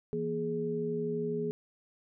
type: tone cluster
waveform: sine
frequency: 164.3 / 236.7 / 418.7 Hz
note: E3 / A#3 / G#4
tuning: -5 / +27 / +14 cents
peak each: -37 / -37 / -32 dBFS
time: 0.13-1.51 s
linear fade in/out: 0 ms
effects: none